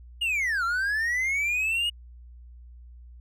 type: linear two-way sweep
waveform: triangle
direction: down then up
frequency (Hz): 2900 to 1336 to 2900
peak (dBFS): -22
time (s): 0.21-1.9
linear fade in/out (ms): 10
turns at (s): 0.64
effects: added 60 Hz sine -44 dBFS peak until 3.2 s